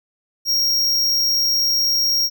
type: tone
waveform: square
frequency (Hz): 5588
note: F8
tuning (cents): 0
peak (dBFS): -16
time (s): 0.45-2.3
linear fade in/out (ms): 50
effects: none